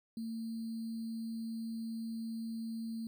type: tone with sample-and-hold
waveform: sine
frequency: 226.3 Hz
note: A3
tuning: 49 cents sharp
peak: -37 dBFS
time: 0.17-3.07 s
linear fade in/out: 2 ms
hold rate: 4410 Hz
effects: none